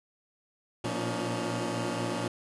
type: tone cluster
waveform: 15% pulse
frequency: 116.2 / 120.4 / 176.7 / 282.2 / 307.9 Hz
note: A#2 / B2 / F3 / C#4 / D#4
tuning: -5 / -44 / +21 / +31 / -18 cents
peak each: -29 / -33 / -30 / -29 / -32 dBFS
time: 0.84-2.28 s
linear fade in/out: 5 ms
effects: resampled to 24000 Hz